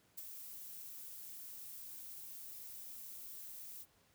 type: noise with ADSR envelope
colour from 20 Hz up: violet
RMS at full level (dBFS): -45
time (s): 0.17-3.86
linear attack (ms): 11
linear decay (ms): 37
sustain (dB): -5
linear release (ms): 49
effects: pink hiss -71 dBFS RMS until 4.14 s + high-pass 60 Hz 12 dB/octave